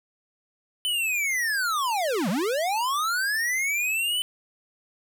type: linear two-way sweep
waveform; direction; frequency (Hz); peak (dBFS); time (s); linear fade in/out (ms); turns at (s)
square; down then up; 3041 to 160.5 to 3041; -24; 0.85-4.22; 0; 2.29
effects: none